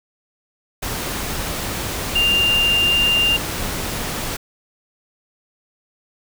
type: tone in noise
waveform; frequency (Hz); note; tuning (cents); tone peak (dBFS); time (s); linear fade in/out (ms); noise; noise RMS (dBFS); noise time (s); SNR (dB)
sine; 2794; F7; 0; -14; 2.15-3.37; 10; pink; -25; 0.82-4.37; +8
effects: none